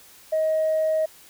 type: tone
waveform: sine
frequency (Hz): 630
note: D#5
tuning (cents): +21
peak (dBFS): -18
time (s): 0.32-1.06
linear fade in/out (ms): 10
effects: tanh soft clip ceiling -16 dBFS + white hiss -50 dBFS RMS until 1.29 s